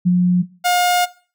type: tone pair in turn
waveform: sine / sawtooth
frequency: 179.1 / 713.7 Hz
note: F3 / F5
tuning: +44 / +37 cents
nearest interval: 2 octaves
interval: 2393 cents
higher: second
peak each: -10 dBFS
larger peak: neither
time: 0.05-0.43 / 0.64-1.06 s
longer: second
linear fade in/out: 20 ms
effects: noise-tail reverb RT60 0.4 s tail -19 dB re dry